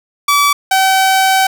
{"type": "tone pair in turn", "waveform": "sawtooth", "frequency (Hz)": [1149, 765.3], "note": ["D6", "G5"], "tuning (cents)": [-38, -42], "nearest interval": "perfect fifth", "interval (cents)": 704, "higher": "first", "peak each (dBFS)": -5, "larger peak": "neither", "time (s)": [[0.28, 0.53], [0.71, 1.47]], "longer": "second", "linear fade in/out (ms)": 5, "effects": []}